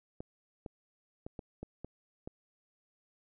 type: clicks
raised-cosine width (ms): 2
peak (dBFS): -28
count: 7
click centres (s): 0.205 / 0.662 / 1.265 / 1.392 / 1.63 / 1.846 / 2.275
effects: none